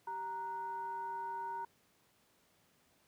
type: tone with frequency modulation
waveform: sine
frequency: 932.3 Hz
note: A#5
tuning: in tune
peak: -38 dBFS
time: 0.07-1.65 s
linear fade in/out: 5 ms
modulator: 544 Hz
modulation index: 0.41
effects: pink hiss -71 dBFS RMS until 3.07 s + high-pass 100 Hz 12 dB/octave